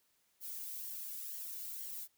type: noise with flanger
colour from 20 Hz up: violet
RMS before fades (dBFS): -44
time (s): 0.4-2.08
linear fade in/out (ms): 50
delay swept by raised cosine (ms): 0.79 to 1.6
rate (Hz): 2.1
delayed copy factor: -0.55
effects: white hiss -75 dBFS RMS until 2.17 s